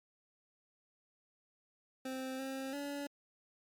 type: tone with pitch steps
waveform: 25% pulse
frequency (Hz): 261.4 / 266.9 / 285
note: C4 / C4 / C#4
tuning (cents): -1 / +35 / +48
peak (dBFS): -35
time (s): 2.05-3.07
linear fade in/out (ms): 5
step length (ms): 340
effects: MP3 96 kbps